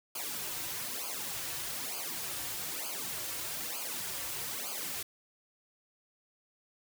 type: noise with flanger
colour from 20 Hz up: white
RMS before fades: -38 dBFS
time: 0.15-5.03 s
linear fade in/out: 5 ms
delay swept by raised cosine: 0.53 to 4.83 ms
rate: 1.1 Hz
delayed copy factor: -0.95
effects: none